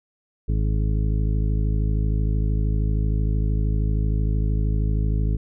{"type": "harmonic tone", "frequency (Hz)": 53, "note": "G#1", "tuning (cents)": 36, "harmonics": [1, 2, 3, 4, 5, 6, 8], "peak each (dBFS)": [-20, -25, -29, -35, -37, -39, -39], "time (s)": [0.48, 5.37], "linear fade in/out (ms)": 10, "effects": []}